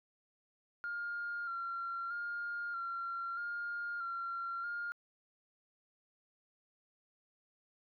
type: tone with vibrato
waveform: sine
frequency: 1392 Hz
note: F6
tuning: 6 cents flat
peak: -36 dBFS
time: 0.84-4.92 s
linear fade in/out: 0 ms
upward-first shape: square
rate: 0.79 Hz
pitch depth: 25 cents each way
effects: tanh soft clip ceiling -32 dBFS